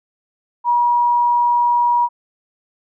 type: tone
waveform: sine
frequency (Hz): 960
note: B5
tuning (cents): -49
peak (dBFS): -12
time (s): 0.64-2.09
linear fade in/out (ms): 50
effects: none